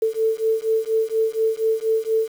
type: beating tone pair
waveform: sine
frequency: 442 / 446.2 Hz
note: A4 / A4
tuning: +8 / +24 cents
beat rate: 4.2 Hz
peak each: -21 dBFS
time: 0.02-2.29 s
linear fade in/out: 5 ms
effects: 7-bit